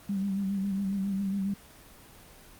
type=tone with vibrato; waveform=sine; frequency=196 Hz; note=G3; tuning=in tune; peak=-27 dBFS; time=0.09-1.54 s; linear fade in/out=5 ms; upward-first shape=sine; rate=7.3 Hz; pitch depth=47 cents each way; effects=pink hiss -52 dBFS RMS until 2.59 s + Opus 24 kbps